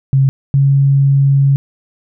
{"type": "tone pair in turn", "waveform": "sine", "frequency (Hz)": [135.2, 138.36], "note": ["C#3", "C#3"], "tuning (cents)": [-43, -3], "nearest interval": "unison", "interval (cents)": 40, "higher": "second", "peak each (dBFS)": -7, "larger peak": "neither", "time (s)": [[0.13, 0.29], [0.54, 1.56]], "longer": "second", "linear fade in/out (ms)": 0, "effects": []}